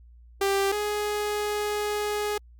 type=tone pair in turn; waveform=sawtooth; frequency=393.9 / 417.3 Hz; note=G4 / G#4; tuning=+8 / +8 cents; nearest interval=minor second; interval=100 cents; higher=second; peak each=-18 / -22 dBFS; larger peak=first; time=0.41-0.72 / 0.72-2.38 s; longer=second; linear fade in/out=5 ms; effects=added 59 Hz sine -48 dBFS peak until 2.59 s + Opus 48 kbps